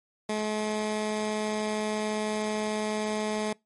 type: tone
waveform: 15% pulse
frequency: 213.7 Hz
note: G#3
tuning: 50 cents sharp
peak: -21 dBFS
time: 0.29-3.53 s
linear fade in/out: 5 ms
effects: noise-tail reverb RT60 0.2 s tail -24 dB re dry + MP3 48 kbps